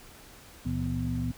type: tone cluster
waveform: sine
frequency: 69.3 / 116.2 / 163.7 / 247.5 Hz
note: C#2 / A#2 / E3 / B3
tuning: 0 / -5 / -12 / +4 cents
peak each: -35 / -32 / -35 / -32 dBFS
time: 0.65-1.32 s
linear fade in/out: 10 ms
effects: pink hiss -51 dBFS RMS until 1.37 s